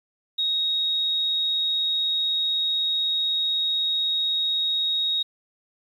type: tone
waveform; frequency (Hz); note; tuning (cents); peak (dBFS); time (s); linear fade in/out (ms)
sine; 3764; A#7; +16; -21; 0.38-5.23; 10
effects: 9-bit